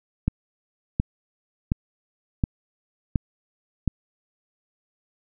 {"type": "click train", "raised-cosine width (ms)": 5, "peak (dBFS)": -8, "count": 6, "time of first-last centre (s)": [0.28, 3.877], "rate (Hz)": 1.39, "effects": []}